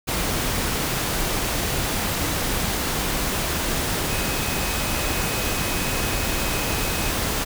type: tone in noise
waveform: sine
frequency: 2530 Hz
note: D#7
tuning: 28 cents sharp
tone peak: -34 dBFS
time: 4.09-7.12 s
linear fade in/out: 20 ms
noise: pink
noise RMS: -24 dBFS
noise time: 0.07-7.45 s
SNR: -13 dB
effects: none